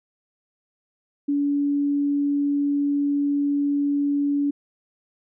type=tone; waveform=sine; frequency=285.7 Hz; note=D4; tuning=48 cents flat; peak=-19 dBFS; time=1.28-4.51 s; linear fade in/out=10 ms; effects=none